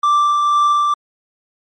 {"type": "tone with tremolo", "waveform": "triangle", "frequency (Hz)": 1174.7, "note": "D6", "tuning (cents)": 0, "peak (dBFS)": -8, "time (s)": [0.03, 0.94], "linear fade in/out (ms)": 5, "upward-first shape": "triangle", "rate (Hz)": 2.1, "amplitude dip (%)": 30, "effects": ["MP3 32 kbps"]}